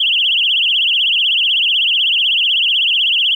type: tone with vibrato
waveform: sine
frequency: 3019 Hz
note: F#7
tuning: 34 cents sharp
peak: -11 dBFS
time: 0-3.35 s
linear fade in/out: 5 ms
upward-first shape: triangle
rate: 16 Hz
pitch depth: 220 cents each way
effects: 8-bit